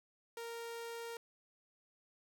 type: tone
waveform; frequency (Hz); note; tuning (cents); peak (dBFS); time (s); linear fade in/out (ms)
sawtooth; 464.6; A#4; -6; -39; 0.37-1.17; 2
effects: none